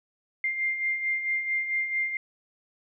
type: beating tone pair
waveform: sine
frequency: 2100 / 2104.5 Hz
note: C7 / C7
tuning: +6 / +9 cents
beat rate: 4.5 Hz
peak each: -34 / -26 dBFS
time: 0.44-2.17 s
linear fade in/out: 2 ms
effects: none